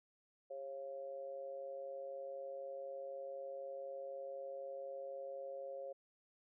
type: tone with amplitude modulation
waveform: sine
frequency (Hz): 545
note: C#5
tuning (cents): -29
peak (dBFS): -40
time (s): 0.5-5.93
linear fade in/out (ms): 10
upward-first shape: sine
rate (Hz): 144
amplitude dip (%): 75
effects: none